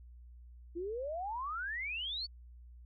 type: exponential sweep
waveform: sine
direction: up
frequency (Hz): 329.6 to 4577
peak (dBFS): -36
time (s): 0.75-2.27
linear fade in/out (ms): 20
effects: added 60 Hz sine -51 dBFS peak until 2.85 s